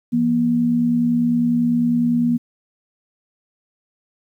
sine tone pair together, 169.52 / 239.5 Hz, E3 / A#3, +49 / +47 cents, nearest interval tritone, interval 598 cents, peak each -24 / -15 dBFS, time 0.12-2.38 s, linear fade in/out 20 ms, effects 9-bit

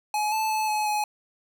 square tone with pitch steps, 845 / 873 / 866 / 851 / 842 Hz, G#5 / A5 / A5 / G#5 / G#5, +30 / -14 / -28 / +42 / +24 cents, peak -24 dBFS, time 0.14-1.04 s, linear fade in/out 2 ms, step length 180 ms, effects none

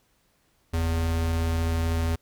square tone pair together, 46.25 / 82.41 Hz, F#1 / E2, 0 / 0 cents, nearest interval minor seventh, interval 1000 cents, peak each -34 / -24 dBFS, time 0.73-2.16 s, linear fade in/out 10 ms, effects pink hiss -67 dBFS RMS until 2.21 s

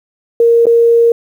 sine tone with dropouts, 466 Hz, A#4, 1 cent flat, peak -5 dBFS, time 0.4-1.12 s, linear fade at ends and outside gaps 2 ms, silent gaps 0.656-0.667 s, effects 7-bit

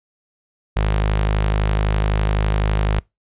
sawtooth tone with notch filter, 51.91 Hz, G#1, in tune, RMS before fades -18 dBFS, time 0.76-3 s, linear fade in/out 10 ms, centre 270 Hz, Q 1.5, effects noise-tail reverb RT60 0.2 s tail -26 dB re dry + resampled to 8000 Hz

